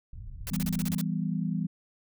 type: low-pass noise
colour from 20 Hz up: pink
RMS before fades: -41 dBFS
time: 0.13-0.96 s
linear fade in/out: 5 ms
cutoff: 110 Hz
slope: 24 dB/octave
type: noise bursts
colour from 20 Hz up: white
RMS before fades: -37 dBFS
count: 9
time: 0.47-1.012 s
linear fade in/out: 0 ms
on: 30 ms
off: 34 ms
type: chord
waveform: sine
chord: E minor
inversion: none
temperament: equal with one note detuned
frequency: 165.39 / 196 / 246.9 Hz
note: E3 / G3 / B3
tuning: +6 / 0 / 0 cents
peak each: -30 / -31 / -35 dBFS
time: 0.51-1.67 s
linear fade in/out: 10 ms
effects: none